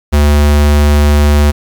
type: tone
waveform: square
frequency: 73.42 Hz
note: D2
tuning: in tune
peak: -6 dBFS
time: 0.12-1.52 s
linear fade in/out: 20 ms
effects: 7-bit